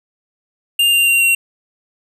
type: tone with pitch steps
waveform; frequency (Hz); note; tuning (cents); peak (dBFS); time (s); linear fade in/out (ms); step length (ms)
square; 2803 / 2784 / 2764 / 2745; F7 / F7 / F7 / F7; +6 / -6 / -19 / -31; -11; 0.79-1.35; 5; 140
effects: none